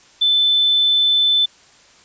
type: tone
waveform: sine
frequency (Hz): 3520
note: A7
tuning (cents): 0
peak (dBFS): -12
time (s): 0.21-1.46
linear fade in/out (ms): 10
effects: white hiss -49 dBFS RMS until 2.04 s + resampled to 16000 Hz